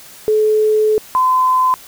sine tone pair in turn, 430 / 1022.7 Hz, A4 / C6, -40 / -40 cents, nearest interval octave + minor third, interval 1500 cents, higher second, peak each -10 dBFS, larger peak neither, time 0.28-0.98 / 1.15-1.74 s, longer first, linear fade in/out 0 ms, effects white hiss -39 dBFS RMS until 1.87 s

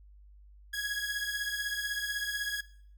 sawtooth beating tone pair, 1656 / 1672 Hz, G#6 / G#6, -5 / +11 cents, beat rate 16 Hz, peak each -31 / -33 dBFS, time 0.73-2.61 s, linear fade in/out 10 ms, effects noise-tail reverb RT60 0.6 s tail -18 dB re dry + added 50 Hz sine -52 dBFS peak until 2.97 s

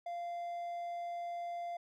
triangle tone, 693 Hz, F5, 14 cents flat, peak -36 dBFS, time 0.06-1.77 s, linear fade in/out 5 ms, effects none

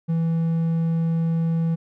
triangle tone, 164.7 Hz, E3, 1 cent flat, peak -17 dBFS, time 0.08-1.76 s, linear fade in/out 20 ms, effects none

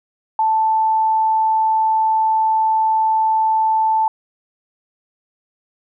sine tone, 880 Hz, A5, in tune, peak -13 dBFS, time 0.39-4.08 s, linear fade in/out 2 ms, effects none

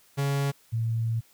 45% pulse / sine tone pair in turn, 140 / 113.81 Hz, C#3 / A#2, +18 / -41 cents, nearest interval major third, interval 359 cents, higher first, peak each -24 dBFS, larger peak neither, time 0.17-0.52 / 0.72-1.21 s, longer second, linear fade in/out 20 ms, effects white hiss -60 dBFS RMS until 1.33 s

